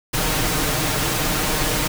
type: noise with comb filter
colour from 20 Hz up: pink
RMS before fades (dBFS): -21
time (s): 0.13-1.88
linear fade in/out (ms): 10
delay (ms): 6.5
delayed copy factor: +0.6
effects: none